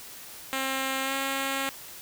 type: tone with pitch glide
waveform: 5% pulse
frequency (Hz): 266.6 to 271.3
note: C4 to C#4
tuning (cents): +33 to -37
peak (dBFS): -16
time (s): 0.53-1.69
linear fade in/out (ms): 0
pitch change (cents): +30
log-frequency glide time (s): 1.03-1.13
effects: white hiss -44 dBFS RMS until 2.01 s